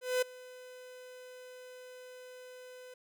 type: tone with ADSR envelope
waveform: 45% pulse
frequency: 504 Hz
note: B4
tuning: 35 cents sharp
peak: -26 dBFS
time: 0.01-2.94 s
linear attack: 210 ms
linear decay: 8 ms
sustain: -22 dB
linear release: 4 ms
effects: none